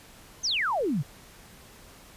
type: exponential sweep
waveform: sine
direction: down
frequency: 6600 to 123.47 Hz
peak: -24 dBFS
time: 0.43-1.03 s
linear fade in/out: 20 ms
effects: pink hiss -51 dBFS RMS until 2.16 s + resampled to 32000 Hz